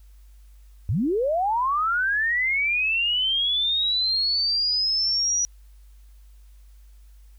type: linear sweep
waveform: sine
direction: up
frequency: 77.78 to 5860 Hz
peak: -20 dBFS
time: 0.89-5.45 s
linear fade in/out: 0 ms
effects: added 50 Hz sine -46 dBFS peak until 7.38 s + white hiss -65 dBFS RMS until 7.38 s